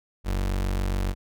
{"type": "tone", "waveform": "35% pulse", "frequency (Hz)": 47.16, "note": "F#1", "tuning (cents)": 34, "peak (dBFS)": -22, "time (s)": [0.24, 1.15], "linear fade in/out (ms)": 50, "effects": []}